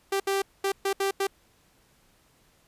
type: tone bursts at uneven times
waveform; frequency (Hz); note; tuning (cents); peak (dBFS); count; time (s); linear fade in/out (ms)
sawtooth; 392; G4; 0; -20; 6; 0.12-0.2 / 0.27-0.42 / 0.64-0.72 / 0.85-0.93 / 1-1.11 / 1.2-1.27; 5
effects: pink hiss -63 dBFS RMS until 2.67 s + resampled to 32000 Hz